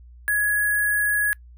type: tone with sample-and-hold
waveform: sine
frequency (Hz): 1676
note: G#6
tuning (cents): +15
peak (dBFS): -18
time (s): 0.28-1.33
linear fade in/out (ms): 0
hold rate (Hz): 11025
effects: noise-tail reverb RT60 0.1 s tail -25 dB re dry + added 60 Hz sine -43 dBFS peak until 1.57 s